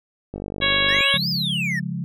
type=click train; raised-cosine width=2 ms; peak=-17 dBFS; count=34; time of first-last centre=0.34-1.007 s; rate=49.5 Hz
type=harmonic tone; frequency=554.4 Hz; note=C#5; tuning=in tune; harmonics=1 / 2 / 3 / 4 / 5 / 6 / 7; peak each=-29 / -28 / -24 / -23 / -26 / -23 / -24 dBFS; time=0.61-1.18 s; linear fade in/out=20 ms
type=exponential two-way sweep; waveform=triangle; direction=up then down; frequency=1652 to 5200 to 1756 Hz; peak=-21 dBFS; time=0.88-1.8 s; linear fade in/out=10 ms; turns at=1.29 s
type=chord; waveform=sine; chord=Db major; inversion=none; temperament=equal; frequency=138.59 / 174.61 / 207.7 Hz; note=Db3 / F3 / Ab3; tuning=0 / 0 / 0 cents; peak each=-29 / -27 / -32 dBFS; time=1.14-2.04 s; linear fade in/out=0 ms
effects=none